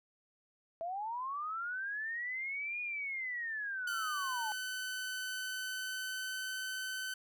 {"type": "linear two-way sweep", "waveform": "sine", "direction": "up then down", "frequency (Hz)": [650, 2460, 831], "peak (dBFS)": -36, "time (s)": [0.81, 4.52], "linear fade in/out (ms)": 0, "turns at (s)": 2.81}
{"type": "tone with pitch glide", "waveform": "sawtooth", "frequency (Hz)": [1512, 1522.5], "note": ["F#6", "F#6"], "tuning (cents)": [37, 49], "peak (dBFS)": -34, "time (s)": [3.87, 7.14], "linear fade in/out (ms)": 5, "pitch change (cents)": 12, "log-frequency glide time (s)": [5.11, 6.58]}
{"effects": []}